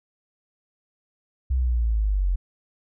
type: linear sweep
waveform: sine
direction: down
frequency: 65.8 to 43.68 Hz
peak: -19 dBFS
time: 1.5-2.36 s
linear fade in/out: 10 ms
effects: none